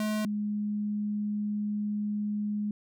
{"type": "tone pair in turn", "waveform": ["square", "sine"], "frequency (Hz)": [213.6, 208.5], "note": ["G#3", "G#3"], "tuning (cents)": [49, 7], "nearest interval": "unison", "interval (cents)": 42, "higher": "first", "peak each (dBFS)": -28, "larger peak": "neither", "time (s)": [[0, 0.25], [0.25, 2.71]], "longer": "second", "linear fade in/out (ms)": 2, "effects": []}